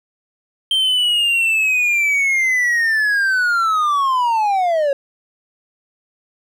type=linear sweep; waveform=triangle; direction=down; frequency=3148 to 544 Hz; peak=-12 dBFS; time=0.71-4.93 s; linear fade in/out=2 ms; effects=none